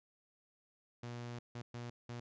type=tone bursts at uneven times; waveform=sawtooth; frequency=120 Hz; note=B2; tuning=49 cents flat; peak=-39 dBFS; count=4; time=1.03-1.39 / 1.55-1.62 / 1.74-1.9 / 2.09-2.2 s; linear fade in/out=5 ms; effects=resampled to 16000 Hz